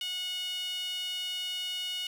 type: tone with high-pass filter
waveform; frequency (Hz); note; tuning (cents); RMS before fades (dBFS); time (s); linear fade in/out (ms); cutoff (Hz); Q
sawtooth; 730; F#5; -24; -35; 0.01-2.07; 2; 3000; 6.8
effects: none